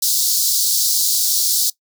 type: high-pass noise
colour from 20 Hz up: pink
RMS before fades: -17 dBFS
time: 0.02-1.7 s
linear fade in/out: 5 ms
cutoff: 4100 Hz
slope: 48 dB/octave
effects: noise-tail reverb RT60 0.1 s tail -20 dB re dry